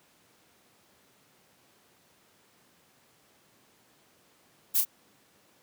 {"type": "noise with echo", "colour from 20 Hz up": "violet", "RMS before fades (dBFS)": -24, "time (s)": [4.74, 4.82], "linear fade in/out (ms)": 20, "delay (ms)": 32, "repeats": 1, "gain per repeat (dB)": -5, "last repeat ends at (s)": 4.852, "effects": ["pink hiss -63 dBFS RMS until 5.62 s", "high-pass 150 Hz 12 dB/octave"]}